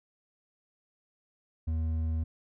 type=tone with hard clipping; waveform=sine; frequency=80.3 Hz; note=E2; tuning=45 cents flat; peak=-29 dBFS; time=1.67-2.24 s; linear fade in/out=10 ms; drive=5 dB; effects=none